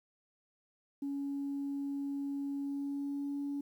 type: tone with pitch glide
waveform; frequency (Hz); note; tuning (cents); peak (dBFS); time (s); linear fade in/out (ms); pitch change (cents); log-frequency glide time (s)
sine; 280 to 283.3; C#4 to C#4; +18 to +38; -33; 1.02-3.61; 5; +20; 2.65-3.4
effects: tanh soft clip ceiling -31 dBFS + 11-bit